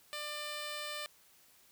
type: tone with notch filter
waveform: 5% pulse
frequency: 596 Hz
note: D5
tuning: 25 cents sharp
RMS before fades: -41 dBFS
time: 0.13-1.06 s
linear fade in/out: 0 ms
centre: 6300 Hz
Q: 1.7
effects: white hiss -64 dBFS RMS until 1.71 s